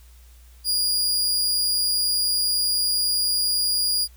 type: tone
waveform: sawtooth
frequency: 4854 Hz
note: D#8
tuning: 44 cents flat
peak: -17 dBFS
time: 0.64-4.08 s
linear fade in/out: 50 ms
effects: added 60 Hz sine -46 dBFS peak until 4.16 s + white hiss -57 dBFS RMS until 4.16 s